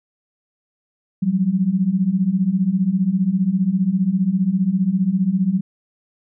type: beating tone pair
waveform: sine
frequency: 177.9 / 192.9 Hz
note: F3 / G3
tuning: +32 / -28 cents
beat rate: 15 Hz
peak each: -20 / -17 dBFS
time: 1.22-5.61 s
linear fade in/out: 10 ms
effects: none